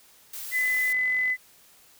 blue noise, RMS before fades -37 dBFS, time 0.33-0.93 s, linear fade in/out 5 ms
sine tone, 2012 Hz, B6, 32 cents sharp, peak -22 dBFS, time 0.51-1.37 s, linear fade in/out 50 ms
click train, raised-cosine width 0.3 ms, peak -29 dBFS, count 33, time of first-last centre 0.59-1.301 s, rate 45 Hz
effects white hiss -56 dBFS RMS until 1.99 s

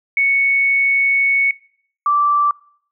sine tone pair in turn, 2217 / 1168 Hz, C#7 / D6, 0 / -10 cents, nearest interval major seventh, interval 1110 cents, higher first, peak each -12 dBFS, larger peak neither, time 0.17-1.51 / 2.06-2.51 s, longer first, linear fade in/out 2 ms, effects noise-tail reverb RT60 0.6 s tail -23 dB re dry

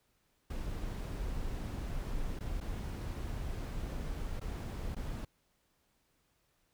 brown noise with dropouts, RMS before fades -38 dBFS, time 0.5-5.25 s, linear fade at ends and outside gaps 5 ms, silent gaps 2.391-2.406 / 2.603-2.61 / 4.398-4.412 / 4.949-4.964 s, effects pink hiss -75 dBFS RMS until 6.73 s

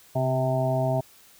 harmonic tone with a mistuned harmonic, 130 Hz, C3, 11 cents flat, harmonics 1 / 2 / 3 / 5 / 6 / 7, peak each -25 / -33 / -34 / -25 / -34 / -36 dBFS, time 0.15-1.01 s, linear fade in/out 10 ms, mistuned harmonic 1, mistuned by +34 cents, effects white hiss -54 dBFS RMS until 1.39 s

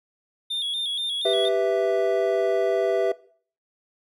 triangle tone with vibrato, 3477 Hz, A7, 21 cents flat, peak -24 dBFS, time 0.5-1.49 s, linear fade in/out 10 ms, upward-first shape square, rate 4.2 Hz, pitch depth 65 cents each way
triangle chord, E minor, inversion first, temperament equal, 392 / 493.9 / 659.3 Hz, G4 / B4 / E5, 0 / 0 / 0 cents, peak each -22 / -23 / -20 dBFS, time 1.25-3.12 s, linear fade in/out 5 ms
effects noise-tail reverb RT60 0.5 s tail -20 dB re dry

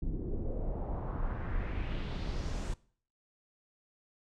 brown noise with low-pass filter sweep, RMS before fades -35 dBFS, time 0.02-2.74 s, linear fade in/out 5 ms, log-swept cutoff 270 to 8300 Hz, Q 2.1, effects noise-tail reverb RT60 0.5 s tail -21 dB re dry

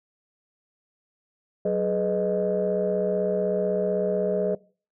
sine tone cluster, 186.3 / 420.7 / 496.6 / 619 Hz, F#3 / G#4 / B4 / D#5, +12 / +22 / +9 / -9 cents, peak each -28 / -25 / -28 / -25 dBFS, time 1.65-4.55 s, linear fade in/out 5 ms, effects noise-tail reverb RT60 0.4 s tail -23 dB re dry + tanh soft clip ceiling -14 dBFS

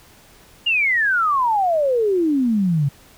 sine exponential sweep, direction down, 2879 to 134.8 Hz, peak -15 dBFS, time 0.66-2.89 s, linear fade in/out 10 ms, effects pink hiss -49 dBFS RMS until 3.17 s

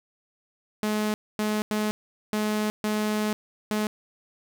sawtooth tone bursts at uneven times, 212.6 Hz, G#3, 41 cents sharp, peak -20 dBFS, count 6, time 0.83-1.14 / 1.39-1.62 / 1.71-1.91 / 2.33-2.7 / 2.84-3.33 / 3.71-3.87 s, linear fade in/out 0 ms, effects 9-bit

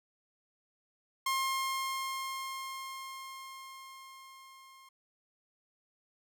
sawtooth tone with level ramp, 1066 Hz, C6, 32 cents sharp, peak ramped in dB -25 to -51 dBFS, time 1.26-4.89 s, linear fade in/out 5 ms, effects none

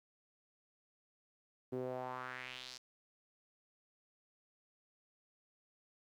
sawtooth tone with band-pass filter sweep, 127.1 Hz, C3, 50 cents flat, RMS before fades -44 dBFS, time 1.72-2.78 s, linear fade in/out 10 ms, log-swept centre 340 to 5400 Hz, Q 2.8, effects 12-bit

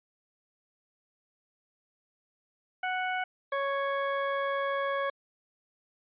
20% pulse tone pair in turn, 740 / 554.4 Hz, F#5 / C#5, 0 / 0 cents, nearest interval perfect fourth, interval 500 cents, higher first, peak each -24 / -23 dBFS, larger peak second, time 2.83-3.24 / 3.52-5.1 s, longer second, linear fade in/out 5 ms, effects resampled to 8000 Hz

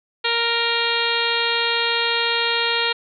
harmonic tone with a mistuned harmonic, 466.2 Hz, A#4, in tune, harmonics 1 / 2 / 3 / 4 / 5 / 6 / 7 / 8 / 9, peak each -27 / -27 / -27 / -27 / -27 / -27 / -27 / -27 / -27 dBFS, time 0.24-2.93 s, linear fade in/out 10 ms, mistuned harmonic 5, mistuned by +19 cents, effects none

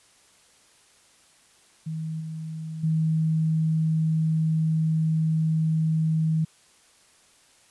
sine tone with level steps, 159.1 Hz, D#3, 39 cents sharp, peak -28 / -31 / -20 dBFS, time 1.86-6.45 s, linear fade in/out 10 ms, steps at 2.2 / 2.83 s, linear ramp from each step 10 ms, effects white hiss -58 dBFS RMS until 7.7 s + resampled to 24000 Hz

